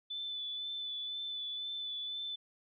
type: tone with vibrato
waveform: sine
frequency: 3496 Hz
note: A7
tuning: 12 cents flat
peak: -37 dBFS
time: 0.1-2.36 s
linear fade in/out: 10 ms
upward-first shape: sine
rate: 2 Hz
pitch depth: 20 cents each way
effects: none